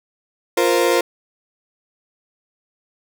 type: chord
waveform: 35% pulse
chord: F suspended fourth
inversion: none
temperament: equal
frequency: 349.2 / 466.2 / 523.3 Hz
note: F4 / Bb4 / C5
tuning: 0 / 0 / 0 cents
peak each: -17 dBFS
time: 0.57-1.01 s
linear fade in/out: 5 ms
effects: none

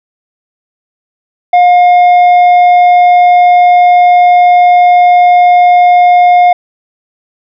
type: tone with tanh clipping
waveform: triangle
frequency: 713 Hz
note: F5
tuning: 36 cents sharp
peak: -3 dBFS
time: 1.53-6.53 s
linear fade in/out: 5 ms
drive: 10 dB
effects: none

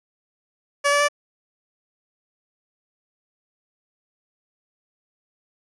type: tone with pitch steps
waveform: 15% pulse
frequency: 571 / 577 / 583 Hz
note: D5 / D5 / D5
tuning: -49 / -31 / -13 cents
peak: -10 dBFS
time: 0.84-1.086 s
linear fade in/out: 20 ms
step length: 82 ms
effects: resampled to 22050 Hz

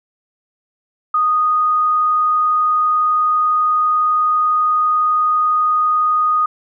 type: tone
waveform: sine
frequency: 1239 Hz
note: D#6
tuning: 8 cents flat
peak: -12 dBFS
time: 1.14-6.46 s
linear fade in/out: 5 ms
effects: none

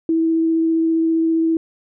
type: tone with vibrato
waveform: sine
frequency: 325.9 Hz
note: E4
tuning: 20 cents flat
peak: -14 dBFS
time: 0.09-1.57 s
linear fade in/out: 2 ms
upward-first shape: sine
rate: 15 Hz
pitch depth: 8 cents each way
effects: none

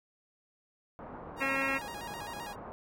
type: low-pass noise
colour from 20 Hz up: white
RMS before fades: -45 dBFS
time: 0.99-2.72 s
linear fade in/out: 0 ms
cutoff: 1100 Hz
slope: 24 dB/octave
type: tone with vibrato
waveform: sawtooth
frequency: 880 Hz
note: A5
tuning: in tune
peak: -37 dBFS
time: 1.36-2.56 s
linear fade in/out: 50 ms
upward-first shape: square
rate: 7.7 Hz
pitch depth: 110 cents each way
type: harmonic tone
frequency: 270.5 Hz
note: C#4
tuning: 42 cents flat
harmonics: 1 / 2 / 4 / 5 / 6 / 7 / 8 / 9 / 10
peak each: -38 / -38 / -40 / -38 / -40 / -35 / -38 / -39 / -37 dBFS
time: 1.4-1.79 s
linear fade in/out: 20 ms
effects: none

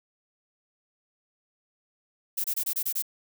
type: noise bursts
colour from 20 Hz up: violet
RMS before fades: -28 dBFS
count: 7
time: 2.37-3.024 s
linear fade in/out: 10 ms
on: 72 ms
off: 25 ms
effects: none

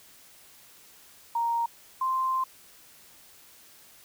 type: tone pair in turn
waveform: sine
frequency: 932.3 / 1044.6 Hz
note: A#5 / C6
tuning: 0 / -3 cents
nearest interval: major second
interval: 197 cents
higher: second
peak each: -24 dBFS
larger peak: neither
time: 1.35-1.66 / 2.01-2.44 s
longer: second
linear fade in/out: 5 ms
effects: white hiss -54 dBFS RMS until 4.04 s

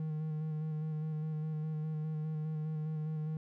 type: tone with vibrato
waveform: triangle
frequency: 155.3 Hz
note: D#3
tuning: 3 cents flat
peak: -32 dBFS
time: 0-3.37 s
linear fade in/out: 2 ms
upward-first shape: square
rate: 4.9 Hz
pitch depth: 18 cents each way
effects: none

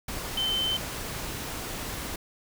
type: tone in noise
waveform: sine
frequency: 3080 Hz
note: G7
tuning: 31 cents flat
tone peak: -25 dBFS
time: 0.37-0.77 s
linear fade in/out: 5 ms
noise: pink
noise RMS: -35 dBFS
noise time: 0.08-2.16 s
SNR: +7 dB
effects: none

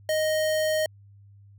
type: tone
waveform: square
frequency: 622.3 Hz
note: D#5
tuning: in tune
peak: -23 dBFS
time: 0.09-0.86 s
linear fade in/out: 2 ms
effects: added 100 Hz sine -49 dBFS peak until 1.58 s

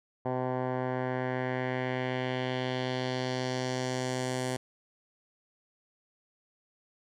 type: tone with low-pass filter sweep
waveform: 10% pulse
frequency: 127.8 Hz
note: C3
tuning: 40 cents flat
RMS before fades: -32 dBFS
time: 0.25-4.57 s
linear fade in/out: 10 ms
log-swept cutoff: 960 to 9200 Hz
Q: 1.7
effects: none

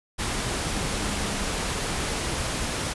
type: tone in noise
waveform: sine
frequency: 204 Hz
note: G#3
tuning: 31 cents flat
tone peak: -36 dBFS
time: 0.73-1.5 s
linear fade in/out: 20 ms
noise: pink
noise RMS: -28 dBFS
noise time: 0.18-2.94 s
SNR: -11 dB
effects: resampled to 24000 Hz

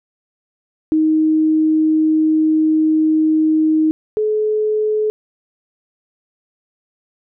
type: tone pair in turn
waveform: sine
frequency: 313.2 / 428.3 Hz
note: D#4 / A4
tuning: +11 / -47 cents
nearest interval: perfect fourth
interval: 542 cents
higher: second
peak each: -11 / -14 dBFS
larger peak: first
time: 0.92-3.91 / 4.17-5.1 s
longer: first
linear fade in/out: 0 ms
effects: none

